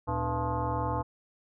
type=tone with frequency modulation; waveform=sine; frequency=493.9 Hz; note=B4; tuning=in tune; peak=-27 dBFS; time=0.07-1.03 s; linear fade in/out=20 ms; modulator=189 Hz; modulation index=3.2; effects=none